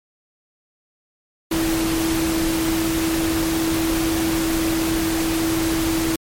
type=tone in noise; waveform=sine; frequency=325.9 Hz; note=E4; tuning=20 cents flat; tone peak=-19 dBFS; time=1.51-6.16 s; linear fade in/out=5 ms; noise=pink; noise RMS=-25 dBFS; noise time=1.51-6.16 s; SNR=+3 dB; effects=MP3 64 kbps